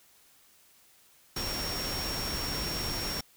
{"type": "tone in noise", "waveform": "sine", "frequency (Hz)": 5530, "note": "F8", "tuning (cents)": -18, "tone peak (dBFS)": -35, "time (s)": [1.36, 3.21], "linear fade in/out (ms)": 5, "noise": "pink", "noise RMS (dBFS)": -35, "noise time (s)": [1.36, 3.21], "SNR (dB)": -3, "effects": ["white hiss -61 dBFS RMS until 3.36 s"]}